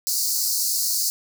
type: high-pass noise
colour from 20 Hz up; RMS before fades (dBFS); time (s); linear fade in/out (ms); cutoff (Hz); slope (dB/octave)
pink; -23; 0.07-1.1; 0; 4300; 96
effects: none